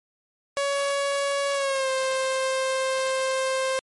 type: tone with pitch glide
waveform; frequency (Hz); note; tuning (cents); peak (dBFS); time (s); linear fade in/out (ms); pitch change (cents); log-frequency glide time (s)
sawtooth; 561 to 526.5; C#5 to C5; +21 to +11; -19; 0.57-3.79; 0; -110; 1.53-1.89
effects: MP3 48 kbps